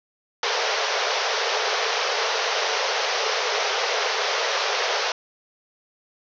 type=band-pass noise; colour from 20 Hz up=pink; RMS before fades=-24 dBFS; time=0.43-5.12 s; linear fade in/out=2 ms; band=410 to 6100 Hz; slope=96 dB/octave; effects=none